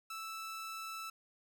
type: tone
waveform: sawtooth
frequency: 1318.5 Hz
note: E6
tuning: in tune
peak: -38 dBFS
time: 0.1-1.1 s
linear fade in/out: 5 ms
effects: none